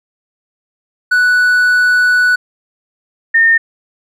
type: tone pair in turn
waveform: triangle / sine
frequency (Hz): 1481 / 1823.6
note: F#6 / A#6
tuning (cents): +1 / -39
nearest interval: major third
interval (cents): 360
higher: second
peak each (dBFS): -6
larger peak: neither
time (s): 1.11-2.36 / 3.34-3.58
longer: first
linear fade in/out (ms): 10
effects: none